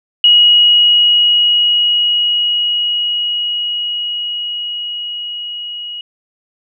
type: tone with level ramp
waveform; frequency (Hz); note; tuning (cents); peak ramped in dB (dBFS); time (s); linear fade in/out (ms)
sine; 2900; F#7; -35; -4 to -23; 0.24-6.01; 2
effects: none